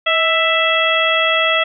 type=harmonic tone with a mistuned harmonic; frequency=661 Hz; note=E5; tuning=5 cents sharp; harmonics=1 / 2 / 3 / 4 / 5; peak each=-19 / -19 / -19 / -19 / -19 dBFS; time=0.06-1.64 s; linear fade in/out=10 ms; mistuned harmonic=1; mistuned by=-53 cents; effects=none